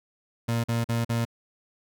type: tone bursts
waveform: 30% pulse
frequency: 116.54 Hz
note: A#2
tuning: in tune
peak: -21 dBFS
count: 4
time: 0.48-1.252 s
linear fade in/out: 10 ms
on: 160 ms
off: 44 ms
effects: none